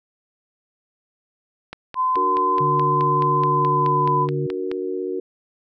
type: click train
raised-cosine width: 0.3 ms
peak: -16 dBFS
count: 15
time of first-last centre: 1.73-4.715 s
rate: 4.69 Hz
type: tone with pitch glide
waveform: sine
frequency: 1024 to 1003.5 Hz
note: C6 to B5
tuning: -38 to +27 cents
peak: -17 dBFS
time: 1.95-4.28 s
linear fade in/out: 50 ms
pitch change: -35 cents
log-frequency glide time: 3.43-4.14 s
type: chord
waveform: sine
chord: D augmented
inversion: none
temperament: equal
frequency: 293.7 / 370 / 466.2 Hz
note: D4 / F#4 / A#4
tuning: 0 / 0 / 0 cents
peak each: -31 / -25 / -29 dBFS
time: 2.16-5.2 s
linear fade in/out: 5 ms
type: tone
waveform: sine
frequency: 145.2 Hz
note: D3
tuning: 19 cents flat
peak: -23 dBFS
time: 2.6-4.47 s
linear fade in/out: 10 ms
effects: none